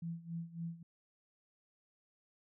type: tone with tremolo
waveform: sine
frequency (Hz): 167.5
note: E3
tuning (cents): +28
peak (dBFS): -37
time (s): 0.02-0.83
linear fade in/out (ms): 5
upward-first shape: sine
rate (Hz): 3.6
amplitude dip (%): 85
effects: none